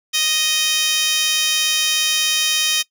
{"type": "tone with high-pass filter", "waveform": "15% pulse", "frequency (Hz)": 622.3, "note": "D#5", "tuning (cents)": 0, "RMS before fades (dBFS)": -18, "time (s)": [0.13, 2.83], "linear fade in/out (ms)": 20, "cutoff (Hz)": 3700, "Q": 4.8, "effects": ["noise-tail reverb RT60 0.1 s tail -21 dB re dry"]}